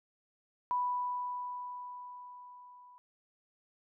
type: tone with level ramp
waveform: sine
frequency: 987.8 Hz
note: B5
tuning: in tune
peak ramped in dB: -28 to -54 dBFS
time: 0.71-2.98 s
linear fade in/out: 0 ms
effects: none